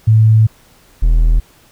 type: tone pair in turn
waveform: sine / triangle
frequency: 110 / 40.51 Hz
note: A2 / E1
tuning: 0 / -29 cents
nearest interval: octave + perfect fourth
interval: 1729 cents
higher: first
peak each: -5 dBFS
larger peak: neither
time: 0.07-0.47 / 1.02-1.4 s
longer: first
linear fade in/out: 10 ms
effects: pink hiss -48 dBFS RMS until 1.71 s